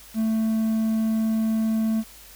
triangle tone with quantisation, 221.2 Hz, A3, 9 cents sharp, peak -18 dBFS, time 0.14-2.04 s, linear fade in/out 50 ms, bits 8, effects added 50 Hz sine -52 dBFS peak until 2.35 s + white hiss -47 dBFS RMS until 2.35 s

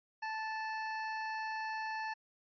25% pulse tone, 877 Hz, A5, 6 cents flat, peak -33 dBFS, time 0.22-2.14 s, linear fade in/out 10 ms, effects resampled to 11025 Hz

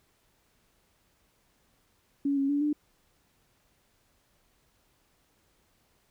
sine tone with pitch steps, 281.2 / 275.2 / 287.1 / 297 Hz, C#4 / C#4 / D4 / D4, +25 / -12 / -39 / +20 cents, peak -24 dBFS, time 2.25-2.73 s, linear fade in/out 5 ms, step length 120 ms, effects pink hiss -69 dBFS RMS until 6.1 s

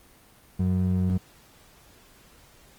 triangle ring-modulated tone, 138.59 Hz, C#3, in tune, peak -16 dBFS, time 0.59-1.18 s, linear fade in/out 10 ms, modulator 45.6 Hz, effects pink hiss -55 dBFS RMS until 2.78 s + Opus 24 kbps

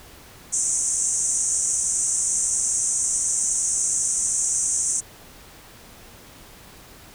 white band-pass noise, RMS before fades -23 dBFS, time 0.52-5.01 s, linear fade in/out 20 ms, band 6000 to 9000 Hz, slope 96 dB/octave, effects pink hiss -46 dBFS RMS until 7.14 s

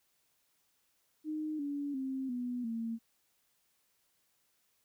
sine tone with pitch steps, 308.1 / 285.8 / 265.1 / 246 / 228.2 Hz, D#4 / D4 / C4 / B3 / A#3, -17 / -47 / +23 / -7 / -37 cents, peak -34 dBFS, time 1.24-2.99 s, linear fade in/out 50 ms, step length 350 ms, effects white hiss -75 dBFS RMS until 4.84 s

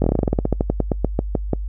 slowing click train, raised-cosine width 2 ms, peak -4 dBFS, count 21, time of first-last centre 0.02-1.533 s, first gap 21 ms, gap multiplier 1.12, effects noise-tail reverb RT60 0.1 s tail -26 dB re dry + added 50 Hz sine -23 dBFS peak until 1.68 s

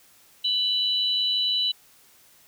sine tone pair together, 2982 / 3953 Hz, F#7 / B7, +13 / +1 cents, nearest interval perfect fourth, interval 488 cents, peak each -24 dBFS, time 0.44-1.72 s, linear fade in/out 10 ms, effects white hiss -56 dBFS RMS until 2.47 s

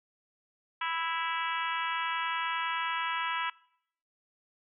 harmonic tone with a mistuned harmonic, 329.6 Hz, E4, in tune, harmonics 3 / 4 / 5 / 6 / 7 / 8 / 9 / 10, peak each -34 / -36 / -38 / -40 / -41 / -42 / -43 / -44 dBFS, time 0.81-3.5 s, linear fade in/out 5 ms, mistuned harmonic 9, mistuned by -36 cents, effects noise-tail reverb RT60 0.7 s tail -23 dB re dry

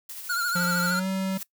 blue noise with tremolo, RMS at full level -37 dBFS, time 0.09-0.91 s, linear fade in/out 5 ms, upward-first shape sine, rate 13 Hz, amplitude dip 40%
square tone with vibrato, 1414 Hz, F6, 21 cents sharp, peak -25 dBFS, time 0.29-1 s, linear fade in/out 10 ms, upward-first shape triangle, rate 13 Hz, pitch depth 71 cents each way
square tone with pitch glide, 176.9 to 190.7 Hz, F3 to G3, +23 to -47 cents, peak -26 dBFS, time 0.55-1.38 s, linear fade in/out 10 ms, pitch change +130 cents, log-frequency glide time 0.86-1.07 s
blue noise with exponential growth, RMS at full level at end -32 dBFS, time 1.23-1.43 s, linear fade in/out 2 ms, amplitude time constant 43 ms
effects noise-tail reverb RT60 0.1 s tail -19 dB re dry

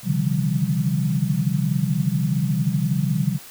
sine tone cluster, 130.3 / 143.5 / 155.2 / 171.8 / 196.1 Hz, C3 / D3 / D#3 / F3 / G3, -7 / -40 / -4 / -28 / +1 cents, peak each -25 dBFS, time 0.03-3.39 s, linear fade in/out 50 ms, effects white hiss -42 dBFS RMS until 3.5 s

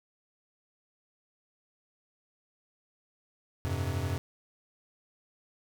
square chord, F suspended second, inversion none, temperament equal with one note detuned, 87.31 / 99.77 / 130.81 Hz, F2 / G2 / C3, 0 / +31 / 0 cents, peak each -34 / -35 / -36 dBFS, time 3.65-4.18 s, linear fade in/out 0 ms, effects none

